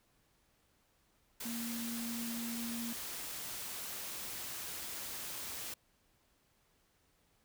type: tone in noise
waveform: sine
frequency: 233.1 Hz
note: A#3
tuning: in tune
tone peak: -39 dBFS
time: 1.45-2.93 s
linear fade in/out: 5 ms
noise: white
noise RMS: -43 dBFS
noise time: 1.4-5.74 s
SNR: +1 dB
effects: pink hiss -73 dBFS RMS until 7.44 s